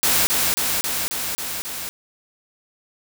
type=noise with echo; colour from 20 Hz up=white; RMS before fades=-18 dBFS; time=0.03-0.27 s; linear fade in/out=0 ms; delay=270 ms; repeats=6; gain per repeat=-2 dB; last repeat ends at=1.89 s; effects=none